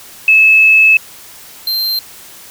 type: tone pair in turn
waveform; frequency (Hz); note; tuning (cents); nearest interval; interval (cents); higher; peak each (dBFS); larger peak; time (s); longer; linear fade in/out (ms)
sine / square; 2600 / 4150; E7 / C8; -24 / -15; minor sixth; 809; second; -4 / -14; first; 0.28-0.97 / 1.67-1.99; first; 2
effects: white hiss -36 dBFS RMS until 2.5 s